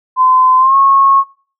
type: tone with pitch glide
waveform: sine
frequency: 1026 to 1093.3 Hz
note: C6 to C#6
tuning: -34 to -24 cents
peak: -6 dBFS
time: 0.16-1.24 s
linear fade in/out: 50 ms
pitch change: +110 cents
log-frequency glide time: 0.58-0.76 s
effects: noise-tail reverb RT60 0.4 s tail -20 dB re dry